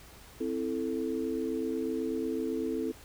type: chord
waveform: sine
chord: A minor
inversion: first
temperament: equal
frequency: 261.6 / 329.6 / 440 Hz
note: C4 / E4 / A4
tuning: 0 / 0 / 0 cents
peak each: -34 dBFS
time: 0.4-2.92 s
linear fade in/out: 10 ms
effects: added 60 Hz sine -58 dBFS peak until 3.04 s + pink hiss -53 dBFS RMS until 3.04 s